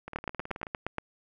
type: two click trains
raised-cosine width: 0.5 ms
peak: -16 / -24 dBFS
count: 8 / 12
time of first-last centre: 0.16-0.984 / 0.08-0.668 s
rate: 8.5 / 18.7 Hz
effects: none